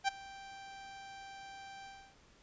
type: tone with ADSR envelope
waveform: sawtooth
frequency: 784 Hz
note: G5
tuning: in tune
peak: -23 dBFS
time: 0.04-2.16 s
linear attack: 40 ms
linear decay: 13 ms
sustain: -21 dB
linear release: 310 ms
effects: pink hiss -64 dBFS RMS until 2.42 s + resampled to 16000 Hz